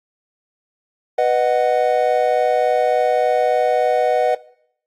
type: chord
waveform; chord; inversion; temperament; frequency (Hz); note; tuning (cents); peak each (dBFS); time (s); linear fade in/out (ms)
triangle; B major; none; just; 493.9 / 617.4 / 740.8; B4 / D#5 / F#5; 0 / -14 / +2; -16; 1.18-4.35; 5
effects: noise-tail reverb RT60 0.7 s tail -21 dB re dry + AAC 64 kbps